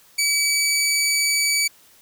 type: tone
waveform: 15% pulse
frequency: 2287 Hz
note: D7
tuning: 47 cents flat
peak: -11 dBFS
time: 0.18-1.68 s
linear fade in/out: 10 ms
effects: white hiss -53 dBFS RMS until 2.01 s